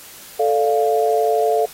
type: chord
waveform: sine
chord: D minor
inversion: second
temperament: equal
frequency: 440 / 587.3 / 698.5 Hz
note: A4 / D5 / F5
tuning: 0 / 0 / 0 cents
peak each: -17 / -22 / -18 dBFS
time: 0.39-1.66 s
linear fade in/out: 10 ms
effects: white hiss -40 dBFS RMS until 1.73 s + AAC 48 kbps